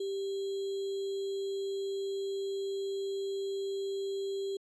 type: tone with sample-and-hold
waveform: sine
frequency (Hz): 392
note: G4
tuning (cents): 0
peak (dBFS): -32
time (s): 0-4.57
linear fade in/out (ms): 5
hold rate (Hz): 3675
effects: low-pass 7000 Hz 12 dB/octave